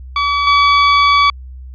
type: tone with level steps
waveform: sawtooth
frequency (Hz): 1142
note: D6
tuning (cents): -49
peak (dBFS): -9 / -4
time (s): 0.16-1.3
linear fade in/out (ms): 2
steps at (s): 0.47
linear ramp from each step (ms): 2
effects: added 64 Hz sine -29 dBFS peak until 1.74 s + resampled to 11025 Hz